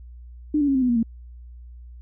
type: tone with pitch steps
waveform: sine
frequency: 300.4 / 286.8 / 273.9 / 261.5 / 249.7 / 238.4 / 227.7 Hz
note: D4 / D4 / C#4 / C4 / B3 / A#3 / A#3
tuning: +39 / -41 / -21 / -1 / +19 / +39 / -40 cents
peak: -17 dBFS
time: 0.54-1.03 s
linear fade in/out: 5 ms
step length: 70 ms
effects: added 60 Hz sine -39 dBFS peak until 2.01 s